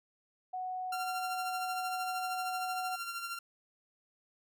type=tone; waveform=sine; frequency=740 Hz; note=F#5; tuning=in tune; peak=-35 dBFS; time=0.53-2.96 s; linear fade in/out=10 ms
type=tone with tremolo; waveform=sawtooth; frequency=1379 Hz; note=F6; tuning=22 cents flat; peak=-32 dBFS; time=0.92-3.39 s; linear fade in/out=5 ms; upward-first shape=sine; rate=13 Hz; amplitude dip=50%
effects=none